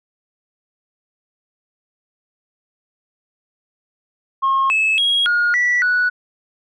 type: tone with pitch steps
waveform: sine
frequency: 1078 / 2600 / 3293 / 1432 / 1955 / 1474 Hz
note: C#6 / E7 / G#7 / F6 / B6 / F#6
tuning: -49 / -24 / -15 / +43 / -18 / -7 cents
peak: -12 dBFS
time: 4.42-6.1 s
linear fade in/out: 20 ms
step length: 280 ms
effects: tanh soft clip ceiling -11 dBFS